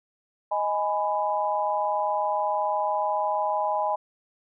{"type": "chord", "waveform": "sine", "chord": "G# minor", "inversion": "second", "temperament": "just", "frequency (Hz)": [623, 830.6, 996.7], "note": ["D#5", "G#5", "B5"], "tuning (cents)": [2, 0, 16], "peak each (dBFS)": [-28, -26, -28], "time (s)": [0.51, 3.96], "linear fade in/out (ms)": 10, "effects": []}